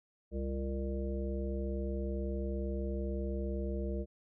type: harmonic tone with a mistuned harmonic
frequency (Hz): 66.1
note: C2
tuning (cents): +18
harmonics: 1 / 3 / 5 / 7 / 9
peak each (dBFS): -35 / -40 / -42 / -43 / -45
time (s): 0.31-4.06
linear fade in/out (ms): 50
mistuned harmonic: 5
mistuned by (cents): +74
effects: none